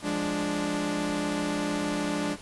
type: chord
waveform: sawtooth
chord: D diminished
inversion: first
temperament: equal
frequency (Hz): 174.61 / 207.7 / 293.7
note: F3 / Ab3 / D4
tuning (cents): 0 / 0 / 0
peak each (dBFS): -31 / -29 / -25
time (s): 0.02-2.37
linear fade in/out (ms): 50
effects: pink hiss -46 dBFS RMS until 2.41 s + resampled to 24000 Hz